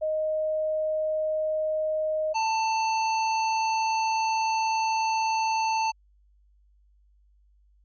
sine / square tone pair in turn, 622.3 / 888.2 Hz, D#5 / A5, 0 / +16 cents, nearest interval tritone, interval 616 cents, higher second, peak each -24 dBFS, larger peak neither, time 0.01-2.34 / 2.34-5.92 s, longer second, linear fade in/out 20 ms, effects added 50 Hz sine -58 dBFS peak until 7.84 s + resampled to 16000 Hz

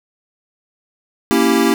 square chord, A# diminished seventh, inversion none, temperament equal, 233.1 / 277.2 / 329.6 / 392 Hz, A#3 / C#4 / E4 / G4, 0 / 0 / 0 / 0 cents, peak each -18 dBFS, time 1.31-1.74 s, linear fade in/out 0 ms, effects none

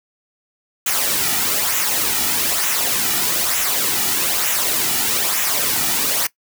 white noise with flanger, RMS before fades -19 dBFS, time 0.86-6.27 s, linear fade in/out 5 ms, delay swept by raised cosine 0.21 to 1.91 ms, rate 1.1 Hz, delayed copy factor -0.55, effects noise-tail reverb RT60 0.1 s tail -20 dB re dry

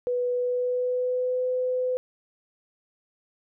sine tone with pitch glide, 492.4 to 505.7 Hz, B4 to B4, -5 to +41 cents, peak -23 dBFS, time 0.07-1.97 s, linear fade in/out 0 ms, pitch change +46 cents, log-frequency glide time 0.32-1.47 s, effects none

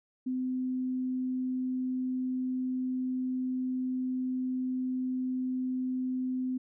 sine tone, 255.9 Hz, C4, 38 cents flat, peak -29 dBFS, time 0.26-6.58 s, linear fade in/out 10 ms, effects none

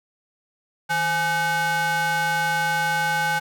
square ring-modulated tone, 340.4 Hz, F4, 44 cents flat, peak -18 dBFS, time 0.89-3.4 s, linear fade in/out 20 ms, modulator 1180 Hz, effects none

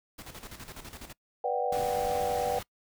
pink noise with tremolo, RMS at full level -43 dBFS, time 0.18-1.13 s, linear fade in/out 10 ms, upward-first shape square, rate 12 Hz, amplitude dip 65%
sine chord, G major seventh, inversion first, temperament just, 490 / 588 / 735 / 784 Hz, B4 / D5 / F#5 / G5, -14 / +2 / -12 / 0 cents, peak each -31 / -34 / -32 / -32 dBFS, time 1.44-2.59 s, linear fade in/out 5 ms
pink noise, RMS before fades -40 dBFS, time 1.72-2.63 s, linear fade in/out 5 ms
effects noise-tail reverb RT60 0.1 s tail -23 dB re dry

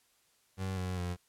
30% pulse tone with pitch steps, 94.9 / 91.83 / 88.85 Hz, F#2 / F#2 / F2, +44 / -13 / +30 cents, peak -31 dBFS, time 0.57-1.17 s, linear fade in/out 50 ms, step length 200 ms, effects white hiss -70 dBFS RMS until 1.28 s + low-pass 12000 Hz 12 dB/octave

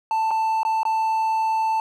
triangle tone with dropouts, 885 Hz, A5, 10 cents sharp, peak -17 dBFS, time 0.11-1.8 s, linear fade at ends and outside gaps 1 ms, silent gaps 0.308-0.312 / 0.632-0.65 / 0.832-0.852 s, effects none

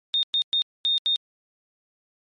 sine tone bursts at uneven times, 3667 Hz, A#7, 29 cents flat, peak -19 dBFS, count 5, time 0.14-0.23 / 0.34-0.42 / 0.53-0.62 / 0.85-0.98 / 1.06-1.16 s, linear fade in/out 0 ms, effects MP3 48 kbps

